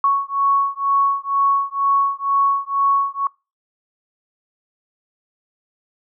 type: beating tone pair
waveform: sine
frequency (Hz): 1109 / 1111.1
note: C#6 / C#6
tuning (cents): 0 / +4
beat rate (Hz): 2.1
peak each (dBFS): -18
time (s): 0.04-3.27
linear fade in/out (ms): 2
effects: noise-tail reverb RT60 0.3 s tail -26 dB re dry